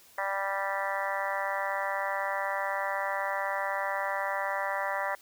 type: harmonic tone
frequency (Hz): 196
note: G3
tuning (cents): 0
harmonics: 3 / 4 / 5 / 6 / 7 / 8 / 9 / 10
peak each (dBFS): -35 / -36 / -35 / -39 / -40 / -42 / -37 / -37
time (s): 0.18-5.15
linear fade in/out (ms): 2
effects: white hiss -57 dBFS RMS until 5.21 s